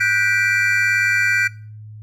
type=chord; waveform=triangle; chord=G major seventh; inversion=third; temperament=just; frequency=1470 / 1568 / 1960 / 2352 Hz; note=F#6 / G6 / B6 / D7; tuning=-12 / 0 / -14 / +2 cents; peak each=-19 dBFS; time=0-1.48 s; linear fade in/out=10 ms; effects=noise-tail reverb RT60 0.4 s tail -20 dB re dry + added 107 Hz sine -34 dBFS peak until 2.02 s